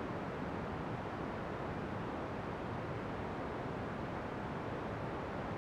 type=band-pass noise; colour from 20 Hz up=pink; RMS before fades=-41 dBFS; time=0-5.57 s; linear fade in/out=0 ms; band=100 to 1300 Hz; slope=12 dB/octave; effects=none